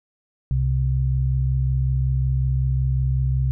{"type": "tone pair together", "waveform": "sine", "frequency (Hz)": [65.41, 130.82], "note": ["C2", "C3"], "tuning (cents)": [0, 0], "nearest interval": "octave", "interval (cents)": 1200, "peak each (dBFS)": [-21, -20], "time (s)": [0.51, 3.51], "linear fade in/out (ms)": 0, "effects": []}